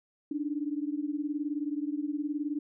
sine beating tone pair, 288.1 / 307.1 Hz, D4 / D#4, -33 / -23 cents, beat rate 19 Hz, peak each -32 / -34 dBFS, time 0.31-2.59 s, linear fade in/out 5 ms, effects none

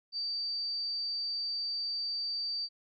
sine tone, 4634 Hz, D8, 24 cents flat, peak -32 dBFS, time 0.12-2.69 s, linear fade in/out 50 ms, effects none

